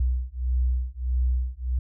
sine beating tone pair, 61.74 / 63.34 Hz, B1 / B1, 0 / +44 cents, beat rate 1.6 Hz, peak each -25 / -25 dBFS, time 0-1.79 s, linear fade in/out 5 ms, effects none

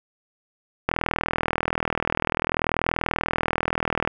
click train, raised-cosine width 0.5 ms, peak -6 dBFS, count 130, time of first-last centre 0.89-4.075 s, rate 40.5 Hz, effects none

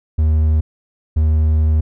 triangle tone pair in turn, 77.78 / 77.78 Hz, D#2 / D#2, 0 / 0 cents, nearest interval unison, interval 0 cents, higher neither, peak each -9 dBFS, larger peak neither, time 0.18-0.61 / 1.16-1.81 s, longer second, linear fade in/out 10 ms, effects none

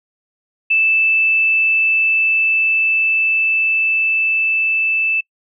sine tone with level ramp, 2637 Hz, E7, in tune, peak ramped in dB -11 to -14 dBFS, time 0.7-5.21 s, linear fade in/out 10 ms, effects noise-tail reverb RT60 0.1 s tail -26 dB re dry

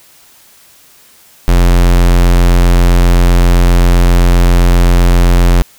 square tone, 43.82 Hz, F1, 7 cents sharp, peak -5 dBFS, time 1.48-5.62 s, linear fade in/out 0 ms, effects white hiss -43 dBFS RMS until 5.78 s

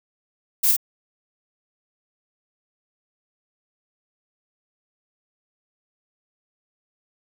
violet noise with echo, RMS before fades -18 dBFS, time 0.63-0.72 s, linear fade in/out 10 ms, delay 47 ms, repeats 1, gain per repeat -2 dB, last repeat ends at 0.767 s, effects none

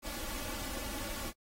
pink noise with comb filter, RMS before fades -40 dBFS, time 0.02-1.33 s, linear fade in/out 50 ms, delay 3.5 ms, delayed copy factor +0.95, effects AAC 48 kbps

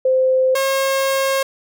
sine / sawtooth tone pair in turn, 519 / 539.8 Hz, C5 / C#5, -14 / -46 cents, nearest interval minor second, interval 68 cents, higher second, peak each -12 dBFS, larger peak neither, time 0.05-0.55 / 0.55-1.43 s, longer second, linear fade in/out 5 ms, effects none

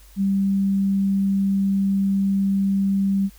sine tone, 196 Hz, G3, in tune, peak -17 dBFS, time 0.16-3.3 s, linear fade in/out 50 ms, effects added 50 Hz sine -46 dBFS peak until 3.38 s + white hiss -53 dBFS RMS until 3.38 s

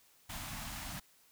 pink band-stop noise, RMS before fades -43 dBFS, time 0.29-1 s, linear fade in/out 10 ms, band 280 to 640 Hz, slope 48 dB/octave, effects white hiss -66 dBFS RMS until 1.31 s

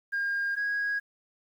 sine tone pair in turn, 1614 / 1648.9 Hz, G#6 / G#6, -50 / -13 cents, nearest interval unison, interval 37 cents, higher second, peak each -25 dBFS, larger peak neither, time 0.12-0.56 / 0.56-1 s, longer neither, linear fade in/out 20 ms, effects tanh soft clip ceiling -24 dBFS + 10-bit

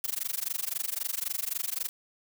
blue noise with amplitude modulation, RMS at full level -29 dBFS, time 0.04-1.89 s, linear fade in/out 0 ms, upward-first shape sine, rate 23.8 Hz, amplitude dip 100%, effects none

